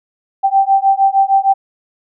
sine beating tone pair, 778 / 784.5 Hz, G5 / G5, -13 / +1 cents, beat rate 6.5 Hz, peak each -12 dBFS, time 0.43-1.54 s, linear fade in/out 20 ms, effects none

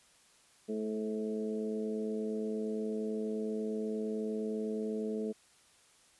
harmonic tone with a mistuned harmonic, 108.5 Hz, A2, 24 cents flat, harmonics 2 / 3 / 4 / 5 / 6, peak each -36 / -44 / -36 / -49 / -49 dBFS, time 0.68-5.33 s, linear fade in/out 20 ms, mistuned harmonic 5, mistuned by -28 cents, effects white hiss -64 dBFS RMS until 6.19 s + resampled to 24000 Hz

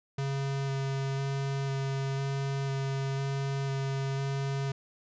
square tone with vibrato, 136.8 Hz, C#3, 23 cents flat, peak -30 dBFS, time 0.18-4.72 s, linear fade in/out 5 ms, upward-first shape square, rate 1 Hz, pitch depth 9 cents each way, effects resampled to 16000 Hz

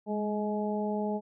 harmonic tone with a mistuned harmonic, 210.9 Hz, G#3, 27 cents sharp, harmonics 1 / 2 / 3 / 4, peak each -31 / -34 / -36 / -37 dBFS, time 0.06-1.21 s, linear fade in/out 50 ms, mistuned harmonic 1, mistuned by -27 cents, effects none

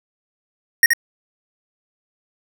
square tone with echo, 1864.7 Hz, A#6, in tune, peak -8 dBFS, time 0.83-0.86 s, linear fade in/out 2 ms, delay 74 ms, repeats 1, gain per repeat -5 dB, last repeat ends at 0.934 s, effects none

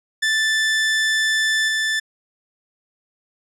sawtooth tone with level steps, 1760 Hz, A6, in tune, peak -13 / -15 dBFS, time 0.22-2 s, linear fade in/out 10 ms, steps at 1.68 s, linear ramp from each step 5 ms, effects low-pass 8000 Hz 12 dB/octave

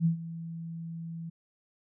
sine tone with ADSR envelope, 165.6 Hz, E3, 8 cents sharp, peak -20 dBFS, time 0-1.3 s, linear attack 53 ms, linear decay 110 ms, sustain -16 dB, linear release 11 ms, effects none

